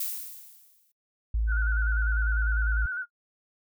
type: noise with exponential decay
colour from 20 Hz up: violet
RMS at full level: -29 dBFS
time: 0-0.92 s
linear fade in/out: 5 ms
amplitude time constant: 200 ms
type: tone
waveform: sine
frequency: 55 Hz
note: A1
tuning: in tune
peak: -23 dBFS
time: 1.34-2.86 s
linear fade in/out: 5 ms
type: tone with vibrato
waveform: sine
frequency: 1469 Hz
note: F#6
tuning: 13 cents flat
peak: -29 dBFS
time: 1.47-3.06 s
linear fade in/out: 50 ms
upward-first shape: square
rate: 10 Hz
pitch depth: 52 cents each way
effects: noise-tail reverb RT60 0.1 s tail -23 dB re dry